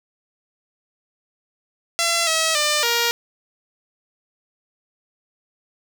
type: tone with pitch steps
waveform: 5% pulse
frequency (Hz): 677 / 644 / 598 / 470.7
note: E5 / E5 / D5 / A#4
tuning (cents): +46 / -41 / +31 / +17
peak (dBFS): -6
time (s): 1.99-3.11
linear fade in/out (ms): 0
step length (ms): 280
effects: none

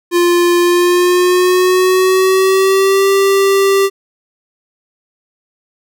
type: tone with pitch glide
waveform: square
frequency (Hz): 349.2 to 392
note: F4 to G4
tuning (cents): 0 to 0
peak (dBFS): -9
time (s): 0.11-3.9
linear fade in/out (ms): 50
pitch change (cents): +200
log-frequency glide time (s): 0.6-3.09
effects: none

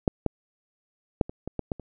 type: clicks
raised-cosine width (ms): 2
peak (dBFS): -7 / -10 / -6 / -23 / -19 / -15 / -14 / -26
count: 8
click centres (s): 0.078 / 0.263 / 1.212 / 1.295 / 1.476 / 1.593 / 1.718 / 1.797
effects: none

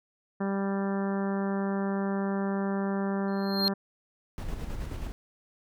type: harmonic tone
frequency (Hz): 196.6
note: G3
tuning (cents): +5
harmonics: 1 / 2 / 3 / 4 / 5 / 6 / 7 / 8 / 9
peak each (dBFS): -28 / -34 / -38 / -40 / -42 / -44 / -45 / -46 / -47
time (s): 0.4-3.74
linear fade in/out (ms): 10
type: tone with exponential growth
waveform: triangle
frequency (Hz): 4205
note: C8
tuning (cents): +8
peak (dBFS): -20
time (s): 3.28-3.68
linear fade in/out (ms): 0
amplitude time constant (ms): 86
type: noise with tremolo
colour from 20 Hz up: brown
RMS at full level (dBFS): -33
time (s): 4.38-5.12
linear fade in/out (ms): 0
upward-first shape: square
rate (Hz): 9.4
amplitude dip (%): 35
effects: none

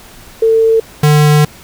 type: tone pair in turn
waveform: sine / square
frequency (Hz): 448.6 / 149.7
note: A4 / D3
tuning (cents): +34 / +33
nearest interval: octave + perfect fifth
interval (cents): 1901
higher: first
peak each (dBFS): -6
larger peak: neither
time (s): 0.42-0.8 / 1.03-1.45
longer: second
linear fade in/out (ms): 5
effects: pink hiss -37 dBFS RMS until 1.63 s

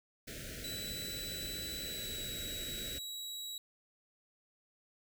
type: band-stop noise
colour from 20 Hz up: pink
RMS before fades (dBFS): -45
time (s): 0.27-2.99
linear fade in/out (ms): 10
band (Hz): 650 to 1400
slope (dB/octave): 96
type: tone with pitch glide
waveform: sawtooth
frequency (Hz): 3951 to 3881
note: B7 to B7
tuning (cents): 0 to -31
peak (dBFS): -38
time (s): 0.64-3.58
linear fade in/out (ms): 2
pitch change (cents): -31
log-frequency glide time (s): 1.79-2.36
effects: none

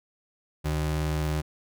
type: ring-modulated tone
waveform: square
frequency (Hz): 112.7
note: A2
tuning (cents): +42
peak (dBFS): -23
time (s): 0.64-1.42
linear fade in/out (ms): 20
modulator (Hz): 40.4
effects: none

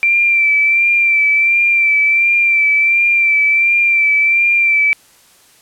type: tone with vibrato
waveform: sine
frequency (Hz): 2349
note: D7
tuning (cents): 0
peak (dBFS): -9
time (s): 0.03-4.93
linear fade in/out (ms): 0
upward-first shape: sine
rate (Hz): 1.4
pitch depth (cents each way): 34
effects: white hiss -48 dBFS RMS until 5.61 s + low-pass 12000 Hz 12 dB/octave

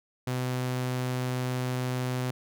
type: tone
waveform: sawtooth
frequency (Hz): 126.7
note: B2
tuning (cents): +45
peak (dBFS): -24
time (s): 0.27-2.31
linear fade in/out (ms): 5
effects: none

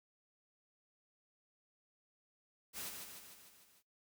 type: noise with echo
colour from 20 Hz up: white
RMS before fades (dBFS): -44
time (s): 2.73-2.93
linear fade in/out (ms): 50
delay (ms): 150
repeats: 6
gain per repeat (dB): -4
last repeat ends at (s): 3.83
effects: noise-tail reverb RT60 0.2 s tail -23 dB re dry

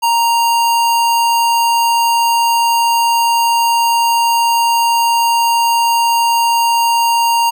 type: tone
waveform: square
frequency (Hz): 932.3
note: A#5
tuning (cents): 0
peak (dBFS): -11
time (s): 0.02-7.51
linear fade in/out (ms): 20
effects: none

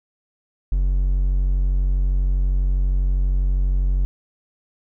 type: tone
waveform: triangle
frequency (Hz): 46.22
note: F#1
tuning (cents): -1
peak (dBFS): -14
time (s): 0.72-4.05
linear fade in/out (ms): 0
effects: none

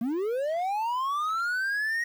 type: linear sweep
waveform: triangle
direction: up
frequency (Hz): 218.1 to 1893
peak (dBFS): -24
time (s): 0.01-2.04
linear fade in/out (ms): 5
effects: 9-bit

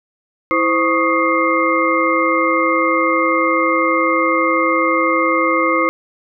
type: tone cluster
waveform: sine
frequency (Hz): 328.4 / 518 / 1110 / 1242 / 2110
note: E4 / C5 / C#6 / D#6 / C7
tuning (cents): -6 / -17 / +2 / -3 / +14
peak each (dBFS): -19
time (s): 0.51-5.89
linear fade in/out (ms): 0
effects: none

